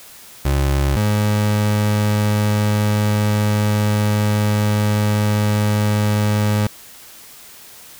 30% pulse tone pair in turn, 69.5 / 105.01 Hz, C#2 / G#2, +5 / +20 cents, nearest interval perfect fifth, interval 715 cents, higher second, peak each -12 dBFS, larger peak neither, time 0.45-0.96 / 0.96-6.67 s, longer second, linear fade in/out 5 ms, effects white hiss -41 dBFS RMS until 7.99 s

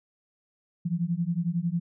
sine beating tone pair, 165.8 / 176.8 Hz, E3 / F3, +10 / +22 cents, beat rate 11 Hz, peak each -28 dBFS, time 0.85-1.8 s, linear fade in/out 10 ms, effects none

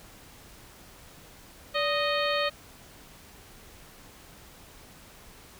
harmonic tone with a mistuned harmonic, 621 Hz, D#5, 3 cents flat, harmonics 1 / 2 / 3 / 4 / 5 / 6 / 7, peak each -28 / -31 / -33 / -34 / -35 / -36 / -36 dBFS, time 1.74-2.5 s, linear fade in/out 20 ms, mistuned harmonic 1, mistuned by -120 cents, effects pink hiss -51 dBFS RMS until 5.59 s

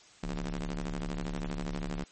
sawtooth ring-modulated tone, 72.8 Hz, D2, 15 cents flat, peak -26 dBFS, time 0.23-2.04 s, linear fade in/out 5 ms, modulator 103 Hz, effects white hiss -57 dBFS RMS until 2.11 s + MP3 32 kbps

